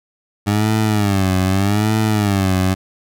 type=tone with vibrato; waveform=20% pulse; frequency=101 Hz; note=G#2; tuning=48 cents flat; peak=-9 dBFS; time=0.46-2.75 s; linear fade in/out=20 ms; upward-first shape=sine; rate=0.82 Hz; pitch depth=140 cents each way; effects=none